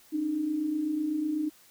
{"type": "tone pair together", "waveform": "sine", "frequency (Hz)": [278.4, 306.4], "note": ["C#4", "D#4"], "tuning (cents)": [8, -27], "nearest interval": "major second", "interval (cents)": 165, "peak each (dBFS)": [-36, -27], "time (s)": [0.12, 1.5], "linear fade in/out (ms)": 20, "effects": ["white hiss -58 dBFS RMS until 1.7 s"]}